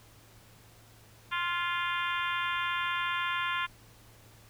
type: harmonic tone with a mistuned harmonic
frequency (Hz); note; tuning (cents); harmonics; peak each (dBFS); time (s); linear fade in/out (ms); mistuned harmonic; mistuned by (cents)
349.2; F4; 0; 3 / 4 / 5 / 6 / 7 / 8 / 9 / 10; -33 / -35 / -37 / -39 / -40 / -41 / -42 / -43; 1.31-3.67; 20; 5; -18
effects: added 111 Hz sine -58 dBFS peak until 4.49 s + pink hiss -58 dBFS RMS until 4.49 s